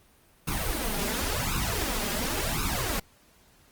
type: noise with flanger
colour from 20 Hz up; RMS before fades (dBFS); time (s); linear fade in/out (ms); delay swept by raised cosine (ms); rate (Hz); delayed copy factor
pink; -29; 0.47-3; 10; 0.77 to 4.97; 0.93; +0.85
effects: pink hiss -60 dBFS RMS until 3.71 s + Opus 32 kbps